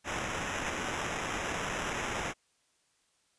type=noise with sample-and-hold; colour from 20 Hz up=blue; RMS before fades=-35 dBFS; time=0.04-2.34 s; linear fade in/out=50 ms; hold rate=4410 Hz; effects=white hiss -72 dBFS RMS until 3.38 s + resampled to 22050 Hz